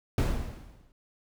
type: noise with exponential decay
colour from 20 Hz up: brown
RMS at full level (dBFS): -22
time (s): 0.18-0.92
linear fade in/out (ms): 1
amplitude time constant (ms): 160
effects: none